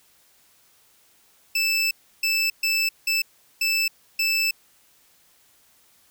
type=tone bursts at uneven times; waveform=25% pulse; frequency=2637 Hz; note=E7; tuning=in tune; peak=-16 dBFS; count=6; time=1.55-1.91 / 2.23-2.5 / 2.63-2.89 / 3.07-3.22 / 3.61-3.88 / 4.19-4.51 s; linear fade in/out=5 ms; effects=white hiss -59 dBFS RMS until 6.1 s